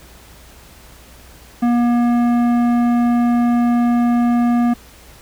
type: tone with tanh clipping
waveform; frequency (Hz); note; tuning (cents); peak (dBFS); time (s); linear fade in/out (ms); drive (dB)
sine; 239.3; A#3; +46; -14; 1.62-4.74; 10; 13
effects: added 60 Hz sine -45 dBFS peak until 5.21 s + pink hiss -44 dBFS RMS until 5.21 s